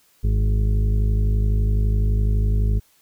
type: harmonic tone with a mistuned harmonic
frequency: 51.91 Hz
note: G#1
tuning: in tune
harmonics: 1 / 2 / 3 / 4 / 6 / 7 / 8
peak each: -17 / -22 / -36 / -32 / -43 / -44 / -38 dBFS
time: 0.23-2.8 s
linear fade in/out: 20 ms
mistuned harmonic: 3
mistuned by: +27 cents
effects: white hiss -59 dBFS RMS until 3.01 s